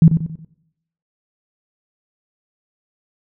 sine tone with echo, 162.4 Hz, E3, 26 cents flat, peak -4 dBFS, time 0.02-0.08 s, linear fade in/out 2 ms, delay 92 ms, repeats 4, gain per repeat -8 dB, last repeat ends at 0.448 s, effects noise-tail reverb RT60 0.8 s tail -19 dB re dry

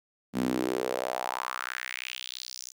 sawtooth tone with high-pass filter sweep, 63 Hz, B1, 35 cents sharp, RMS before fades -33 dBFS, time 0.33-2.73 s, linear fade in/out 50 ms, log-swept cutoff 210 to 6600 Hz, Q 3.5, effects none

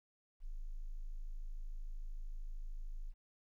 sine tone, 26.62 Hz, G#0, 44 cents sharp, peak -40 dBFS, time 0.4-3.14 s, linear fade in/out 50 ms, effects 13-bit

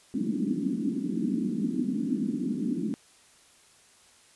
pink band-pass noise, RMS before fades -29 dBFS, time 0.14-2.94 s, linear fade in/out 0 ms, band 190 to 310 Hz, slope 48 dB/octave, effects white hiss -58 dBFS RMS until 4.35 s + resampled to 24000 Hz

